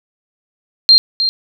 sine tone with echo, 4186 Hz, C8, in tune, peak -3 dBFS, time 0.89-0.98 s, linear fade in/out 0 ms, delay 310 ms, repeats 1, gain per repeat -9 dB, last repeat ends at 1.29 s, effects none

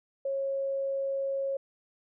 sine tone, 546 Hz, C#5, 26 cents flat, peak -28 dBFS, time 0.25-1.57 s, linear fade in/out 5 ms, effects none

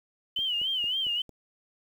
sine tone with vibrato, 3000 Hz, F#7, 23 cents sharp, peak -26 dBFS, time 0.36-1.22 s, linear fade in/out 5 ms, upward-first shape sine, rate 3.6 Hz, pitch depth 110 cents each way
click train, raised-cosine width 2 ms, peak -34 dBFS, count 5, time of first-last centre 0.39-1.293 s, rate 4.43 Hz
effects 9-bit

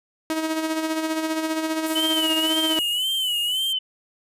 sawtooth tone with tremolo, 317.7 Hz, D#4, 36 cents sharp, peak -17 dBFS, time 0.3-2.79 s, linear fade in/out 0 ms, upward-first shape sine, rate 15 Hz, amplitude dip 50%
pink high-pass noise, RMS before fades -34 dBFS, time 1.86-3.73 s, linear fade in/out 5 ms, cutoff 7000 Hz, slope 96 dB/octave
sine tone with vibrato, 2997 Hz, F#7, 22 cents sharp, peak -21 dBFS, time 1.95-3.79 s, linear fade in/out 10 ms, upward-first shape sine, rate 1.9 Hz, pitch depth 92 cents each way
effects resampled to 32000 Hz

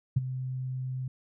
sine tone with ADSR envelope, 129.2 Hz, C3, 21 cents flat, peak -18 dBFS, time 0.16-1.08 s, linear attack 10 ms, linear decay 23 ms, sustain -13 dB, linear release 4 ms, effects none

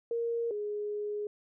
sine tone pair in turn, 466.2 / 416.4 Hz, A#4 / G#4, 0 / +5 cents, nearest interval major second, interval 195 cents, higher first, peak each -29 / -32 dBFS, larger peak first, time 0.11-0.51 / 0.51-1.27 s, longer second, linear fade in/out 2 ms, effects none

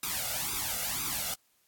white noise with flanger, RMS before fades -33 dBFS, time 0.03-1.34 s, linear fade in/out 2 ms, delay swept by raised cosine 0.81 to 1.46 ms, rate 2 Hz, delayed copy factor +0.9, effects white hiss -70 dBFS RMS until 1.67 s + AAC 64 kbps

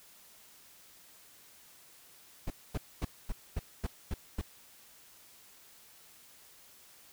brown noise bursts, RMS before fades -33 dBFS, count 8, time 2.47-4.414 s, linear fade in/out 5 ms, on 33 ms, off 240 ms, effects white hiss -58 dBFS RMS until 7.12 s

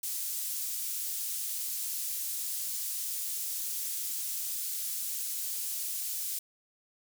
pink high-pass noise, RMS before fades -35 dBFS, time 0.03-6.39 s, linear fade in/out 5 ms, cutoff 8100 Hz, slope 12 dB/octave, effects none

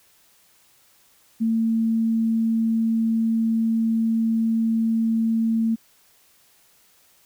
sine tone, 225.6 Hz, A3, 44 cents sharp, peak -18 dBFS, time 1.4-5.76 s, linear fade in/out 20 ms, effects white hiss -58 dBFS RMS until 7.25 s

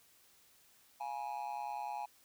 triangle tone with amplitude modulation, 834 Hz, G#5, 7 cents sharp, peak -32 dBFS, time 1-2.06 s, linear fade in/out 10 ms, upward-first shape sine, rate 130 Hz, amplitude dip 95%, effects white hiss -66 dBFS RMS until 2.24 s

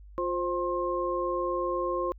sine tone cluster, 353.1 / 525 / 1064 Hz, F4 / C5 / C6, +19 / +6 / +29 cents, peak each -31 dBFS, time 0.18-2.12 s, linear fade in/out 0 ms, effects added 50 Hz sine -46 dBFS peak until 2.18 s

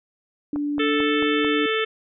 sine tone with pitch glide, 291.6 to 297 Hz, D4 to D4, -12 to +20 cents, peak -22 dBFS, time 0.53-1.66 s, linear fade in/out 2 ms, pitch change +32 cents, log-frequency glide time 0.86-1.15 s
click train, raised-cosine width 1 ms, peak -19 dBFS, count 5, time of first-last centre 0.56-1.447 s, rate 4.51 Hz
harmonic tone, 440 Hz, A4, in tune, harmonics 1 / 3 / 4 / 5 / 6 / 7 / 8, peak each -23 / -28 / -29 / -30 / -31 / -31 / -32 dBFS, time 0.79-1.85 s, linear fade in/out 10 ms
effects none

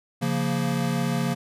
square chord, Bb minor, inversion first, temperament equal, 138.59 / 174.61 / 233.1 Hz, Db3 / F3 / Bb3, 0 / 0 / 0 cents, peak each -28 dBFS, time 0.21-1.35 s, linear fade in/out 20 ms, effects resampled to 32000 Hz

